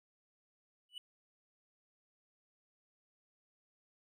triangle tone with exponential growth, 2960 Hz, F#7, in tune, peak -38 dBFS, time 0.89-0.98 s, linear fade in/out 2 ms, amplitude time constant 19 ms, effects none

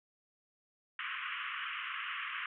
pink band-pass noise, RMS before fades -40 dBFS, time 0.99-2.46 s, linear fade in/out 2 ms, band 1100 to 3100 Hz, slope 96 dB/octave, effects none

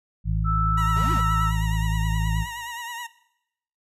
harmonic tone, 53.6 Hz, A1, 45 cents flat, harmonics 1 / 2 / 3, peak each -23 / -26 / -28 dBFS, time 0.24-2.46 s, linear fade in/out 50 ms
sine tone, 1318.5 Hz, E6, in tune, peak -23 dBFS, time 0.44-1.52 s, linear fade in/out 50 ms
20% pulse tone with vibrato, 948 Hz, A#5, 29 cents sharp, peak -27 dBFS, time 0.77-3.07 s, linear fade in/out 10 ms, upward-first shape triangle, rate 9.5 Hz, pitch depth 65 cents each way
square exponential two-way sweep, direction up then down, 114.3 to 373.2 to 142.6 Hz, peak -31 dBFS, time 0.96-1.21 s, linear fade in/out 5 ms, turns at 1.12 s
effects noise-tail reverb RT60 0.8 s tail -18 dB re dry + resampled to 32000 Hz

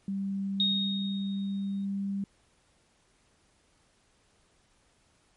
sine tone with pitch glide, 196 to 197.82 Hz, G3 to G3, 0 to +16 cents, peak -29 dBFS, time 0.08-2.24 s, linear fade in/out 2 ms, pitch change +16 cents, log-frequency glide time 0.65-2.07 s
sine tone with exponential decay, 3729 Hz, A#7, in tune, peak -22 dBFS, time 0.6-1.85 s, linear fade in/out 1 ms, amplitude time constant 270 ms
effects pink hiss -67 dBFS RMS until 5.36 s + MP3 48 kbps

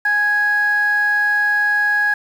sine tone pair together, 832.5 / 1661.2 Hz, G#5 / G#6, +4 / 0 cents, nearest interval octave, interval 1196 cents, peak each -23 / -13 dBFS, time 0.05-2.14 s, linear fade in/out 5 ms, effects tanh soft clip ceiling -9 dBFS + 7-bit

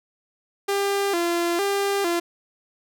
sawtooth tone with vibrato, 370 Hz, F#4, in tune, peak -17 dBFS, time 0.68-2.2 s, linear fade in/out 10 ms, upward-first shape square, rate 1.1 Hz, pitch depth 130 cents each way, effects none

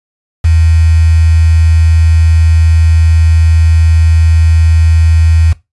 sine tone with quantisation, 81.3 Hz, E2, 23 cents flat, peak -4 dBFS, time 0.44-5.53 s, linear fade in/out 10 ms, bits 4, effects noise-tail reverb RT60 0.2 s tail -18 dB re dry + resampled to 24000 Hz

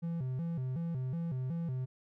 triangle tone with vibrato, 147.1 Hz, D3, 3 cents sharp, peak -31 dBFS, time 0.02-1.86 s, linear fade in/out 20 ms, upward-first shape square, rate 2.7 Hz, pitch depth 230 cents each way, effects none

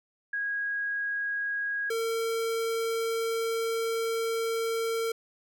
sine / square tone pair in turn, 1646 / 454.9 Hz, G#6 / A#4, -16 / -42 cents, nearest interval octave + minor seventh, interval 2226 cents, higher first, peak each -28 dBFS, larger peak neither, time 0.33-1.9 / 1.9-5.12 s, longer second, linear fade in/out 5 ms, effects none

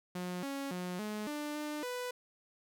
sawtooth tone with pitch steps, 179.7 / 276.6 / 179.9 / 211.9 / 296.7 / 299.4 / 495.6 Hz, F3 / C#4 / F#3 / G#3 / D4 / D4 / B4, +50 / -4 / -48 / +35 / +18 / +33 / +6 cents, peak -33 dBFS, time 0.15-2.11 s, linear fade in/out 5 ms, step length 280 ms, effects none

